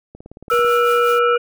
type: click train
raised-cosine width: 2 ms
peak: -24 dBFS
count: 10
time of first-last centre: 0.15-0.647 s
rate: 18.1 Hz
type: noise with tremolo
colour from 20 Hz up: white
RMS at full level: -34 dBFS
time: 0.5-1.19 s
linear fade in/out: 0 ms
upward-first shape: triangle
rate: 5.4 Hz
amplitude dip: 60%
type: tone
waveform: sine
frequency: 1326 Hz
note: E6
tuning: 10 cents sharp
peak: -16 dBFS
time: 0.5-1.36 s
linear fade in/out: 2 ms
type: harmonic tone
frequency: 480 Hz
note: B4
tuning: 49 cents flat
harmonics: 1 / 3 / 5 / 6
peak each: -15 / -25 / -29 / -31 dBFS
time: 0.51-1.38 s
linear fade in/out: 10 ms
effects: none